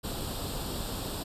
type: noise with comb filter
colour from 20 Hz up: pink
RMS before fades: -35 dBFS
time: 0.03-1.24 s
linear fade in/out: 20 ms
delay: 0.24 ms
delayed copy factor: +0.7
effects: resampled to 32000 Hz